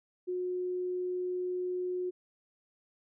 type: tone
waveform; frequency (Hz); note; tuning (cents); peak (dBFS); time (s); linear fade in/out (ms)
sine; 362.6; F#4; -35; -31; 0.27-2.11; 20
effects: none